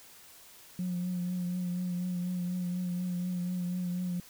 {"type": "tone with vibrato", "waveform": "sine", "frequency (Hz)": 179.1, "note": "F3", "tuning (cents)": 44, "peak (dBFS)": -29, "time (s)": [0.79, 4.2], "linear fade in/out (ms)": 2, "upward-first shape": "triangle", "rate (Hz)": 4.1, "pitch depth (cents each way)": 33, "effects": ["tanh soft clip ceiling -27 dBFS", "white hiss -54 dBFS RMS until 4.29 s"]}